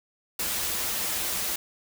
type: noise with comb filter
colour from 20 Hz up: white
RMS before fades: -29 dBFS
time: 0.39-1.56 s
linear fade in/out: 5 ms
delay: 7.4 ms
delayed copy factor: -0.5
effects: none